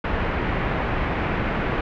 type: low-pass noise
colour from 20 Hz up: pink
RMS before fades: -24 dBFS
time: 0.04-1.81 s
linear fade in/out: 5 ms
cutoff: 2400 Hz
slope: 24 dB/octave
effects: none